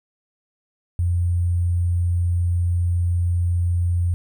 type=tone with sample-and-hold; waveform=sine; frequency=87.31 Hz; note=F2; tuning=in tune; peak=-17 dBFS; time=0.99-4.14 s; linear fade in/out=0 ms; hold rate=8820 Hz; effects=none